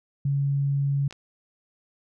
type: tone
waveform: sine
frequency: 140 Hz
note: C#3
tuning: 18 cents sharp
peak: -21 dBFS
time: 0.25-1.08 s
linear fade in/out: 5 ms
type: clicks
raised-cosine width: 0.2 ms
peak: -24 dBFS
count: 2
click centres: 1.109 / 1.126 s
effects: none